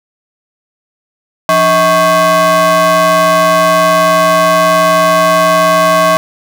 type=ring-modulated tone; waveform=square; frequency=233.1 Hz; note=A#3; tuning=in tune; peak=-4 dBFS; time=1.49-6.17 s; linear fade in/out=0 ms; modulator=873 Hz; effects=none